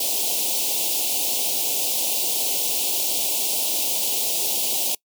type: band-stop noise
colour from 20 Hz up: white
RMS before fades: -23 dBFS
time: 0-4.95 s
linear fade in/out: 5 ms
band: 870 to 2600 Hz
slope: 48 dB/octave
effects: noise-tail reverb RT60 0.1 s tail -24 dB re dry + high-pass 300 Hz 12 dB/octave